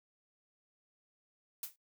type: noise with exponential decay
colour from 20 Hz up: blue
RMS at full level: -36 dBFS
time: 1.63-1.76 s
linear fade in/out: 2 ms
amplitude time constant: 27 ms
effects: noise-tail reverb RT60 0.1 s tail -19 dB re dry